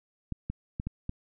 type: clicks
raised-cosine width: 5 ms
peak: -20 dBFS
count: 5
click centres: 0.323 / 0.5 / 0.799 / 0.87 / 1.094 s
effects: none

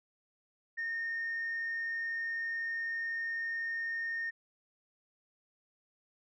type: tone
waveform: sine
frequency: 1834 Hz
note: A#6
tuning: 29 cents flat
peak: -32 dBFS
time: 0.77-4.31 s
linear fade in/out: 20 ms
effects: tanh soft clip ceiling -30 dBFS

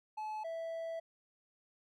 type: tone pair in turn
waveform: triangle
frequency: 860 / 658.3 Hz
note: A5 / E5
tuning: -40 / -3 cents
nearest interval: perfect fourth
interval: 463 cents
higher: first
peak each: -36 / -36 dBFS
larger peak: neither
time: 0.17-0.44 / 0.44-1 s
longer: second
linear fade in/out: 10 ms
effects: none

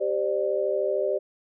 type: chord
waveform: sine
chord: G suspended fourth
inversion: none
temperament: equal with one note detuned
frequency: 392 / 523.3 / 596.6 Hz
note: G4 / C5 / D5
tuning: 0 / 0 / +27 cents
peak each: -27 / -28 / -26 dBFS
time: 0-1.19 s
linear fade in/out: 20 ms
effects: none

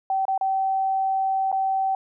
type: tone with dropouts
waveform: sine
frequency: 770 Hz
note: G5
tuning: 31 cents flat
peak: -20 dBFS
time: 0.1-1.95 s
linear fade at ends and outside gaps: 2 ms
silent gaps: 0.253-0.281 / 0.378-0.411 / 1.517-1.526 s
effects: none

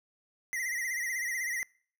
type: tone with vibrato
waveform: square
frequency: 1975.5 Hz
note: B6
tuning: in tune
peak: -32 dBFS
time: 0.53-1.63 s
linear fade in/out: 0 ms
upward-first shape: sine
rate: 16 Hz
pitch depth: 93 cents each way
effects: noise-tail reverb RT60 0.5 s tail -25 dB re dry

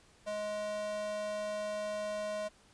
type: tone with high-pass filter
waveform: square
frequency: 210 Hz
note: G#3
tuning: 19 cents sharp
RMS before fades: -37 dBFS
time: 0.26-2.49 s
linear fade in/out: 20 ms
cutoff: 520 Hz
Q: 7.3
effects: pink hiss -63 dBFS RMS until 2.73 s + resampled to 22050 Hz

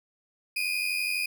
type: tone pair together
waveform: 35% pulse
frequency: 2412 / 2504 Hz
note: D7 / D#7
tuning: +46 / +10 cents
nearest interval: minor second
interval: 64 cents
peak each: -28 dBFS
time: 0.56-1.26 s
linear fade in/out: 5 ms
effects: none

